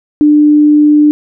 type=tone; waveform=sine; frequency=298.1 Hz; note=D4; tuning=26 cents sharp; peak=-3 dBFS; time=0.21-1.11 s; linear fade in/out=0 ms; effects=none